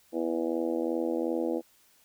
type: harmonic tone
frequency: 82.7 Hz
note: E2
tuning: 6 cents sharp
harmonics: 3 / 4 / 5 / 6 / 7 / 8 / 9 / 10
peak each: -35 / -30 / -42 / -32 / -39 / -41 / -46 / -46 dBFS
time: 0.12-1.62 s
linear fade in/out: 50 ms
effects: white hiss -63 dBFS RMS until 2.04 s